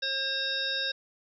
harmonic tone with a mistuned harmonic, 536 Hz, C5, 42 cents sharp, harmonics 1 / 3 / 5 / 7 / 9 / 10, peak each -40 / -33 / -42 / -31 / -39 / -37 dBFS, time 0.02-0.92 s, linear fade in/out 10 ms, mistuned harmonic 5, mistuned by +18 cents, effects none

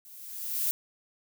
violet noise with level ramp, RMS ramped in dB -51 to -26 dBFS, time 0.05-0.71 s, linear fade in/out 0 ms, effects none

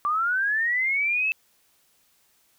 sine linear sweep, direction up, 1154 to 2637 Hz, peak -21 dBFS, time 0.05-1.32 s, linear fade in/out 0 ms, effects white hiss -64 dBFS RMS until 2.58 s

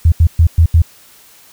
sine tone bursts at uneven times, 82.41 Hz, E2, in tune, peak -4 dBFS, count 5, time 0.05-0.12 / 0.2-0.27 / 0.39-0.47 / 0.58-0.66 / 0.74-0.82 s, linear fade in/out 5 ms, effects white hiss -44 dBFS RMS until 1.52 s

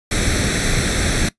pink noise with comb filter, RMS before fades -18 dBFS, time 0.11-1.29 s, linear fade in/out 5 ms, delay 0.51 ms, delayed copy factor +0.7, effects noise-tail reverb RT60 0.1 s tail -19 dB re dry + resampled to 24000 Hz

